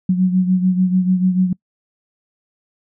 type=beating tone pair; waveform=sine; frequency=183.2 / 190 Hz; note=F#3 / F#3; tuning=-17 / +46 cents; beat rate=6.8 Hz; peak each=-13 / -20 dBFS; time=0.09-1.53 s; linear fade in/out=5 ms; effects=noise-tail reverb RT60 0.1 s tail -25 dB re dry